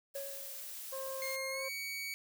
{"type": "noise", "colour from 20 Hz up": "blue", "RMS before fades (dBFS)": -45, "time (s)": [0.14, 1.37], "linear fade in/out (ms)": 20}
{"type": "tone with exponential decay", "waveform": "triangle", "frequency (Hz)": 554.4, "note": "C#5", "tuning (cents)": 0, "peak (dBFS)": -36, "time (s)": [0.15, 0.84], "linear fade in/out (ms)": 5, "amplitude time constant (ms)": 150}
{"type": "harmonic tone", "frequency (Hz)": 533, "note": "C5", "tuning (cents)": 32, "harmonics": [1, 2, 3], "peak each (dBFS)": [-40, -47, -59], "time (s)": [0.92, 1.69], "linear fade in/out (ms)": 10}
{"type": "tone with pitch glide", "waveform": "sawtooth", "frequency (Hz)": [2130, 2250], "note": ["C7", "C#7"], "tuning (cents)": [30, 25], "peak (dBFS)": -35, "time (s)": [1.22, 2.14], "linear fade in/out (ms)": 0, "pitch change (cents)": 95, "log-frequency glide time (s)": [1.5, 1.65]}
{"effects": []}